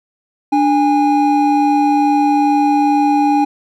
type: tone pair together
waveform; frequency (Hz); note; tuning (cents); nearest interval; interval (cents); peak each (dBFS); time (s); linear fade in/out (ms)
triangle; 293.7 / 818.8; D4 / G#5; 0 / -25; octave + tritone; 1775; -11; 0.52-3.45; 10
effects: none